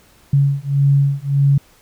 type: beating tone pair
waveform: sine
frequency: 139.2 / 140.9 Hz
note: C#3 / C#3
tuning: +8 / +29 cents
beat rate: 1.7 Hz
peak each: -15 dBFS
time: 0.33-1.58 s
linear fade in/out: 5 ms
effects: pink hiss -51 dBFS RMS until 1.81 s